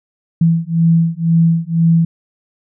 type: beating tone pair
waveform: sine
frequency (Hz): 164.81 / 166.81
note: E3 / E3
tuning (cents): 0 / +21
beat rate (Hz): 2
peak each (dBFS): -13 / -13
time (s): 0.41-2.05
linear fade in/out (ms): 5
effects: none